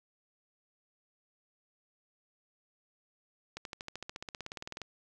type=accelerating click train; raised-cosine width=0.2 ms; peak=-23 dBFS; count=21; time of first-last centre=3.57-4.817 s; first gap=82 ms; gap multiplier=0.97; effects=none